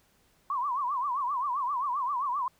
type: tone with vibrato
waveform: sine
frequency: 1063 Hz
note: C6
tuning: 27 cents sharp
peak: -27 dBFS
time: 0.5-2.48 s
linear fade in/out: 2 ms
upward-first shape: triangle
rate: 7.6 Hz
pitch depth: 210 cents each way
effects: pink hiss -66 dBFS RMS until 2.59 s